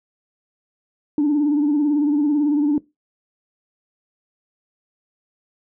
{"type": "tone with vibrato", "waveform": "sine", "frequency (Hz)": 293.7, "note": "D4", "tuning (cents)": 0, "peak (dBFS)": -13, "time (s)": [1.18, 2.78], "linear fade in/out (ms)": 2, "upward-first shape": "sine", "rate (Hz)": 18, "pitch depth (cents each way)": 60, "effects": ["noise-tail reverb RT60 0.2 s tail -20 dB re dry", "tanh soft clip ceiling -12 dBFS"]}